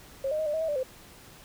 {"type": "tone with pitch steps", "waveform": "sine", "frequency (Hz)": [541, 614, 628, 594, 637, 646, 588, 518], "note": ["C#5", "D#5", "D#5", "D5", "D#5", "E5", "D5", "C5"], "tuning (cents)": [-42, -23, 16, 20, 41, -35, 2, -17], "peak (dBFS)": -26, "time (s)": [0.24, 0.832], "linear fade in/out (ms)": 5, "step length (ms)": 74, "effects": ["pink hiss -51 dBFS RMS until 1.44 s"]}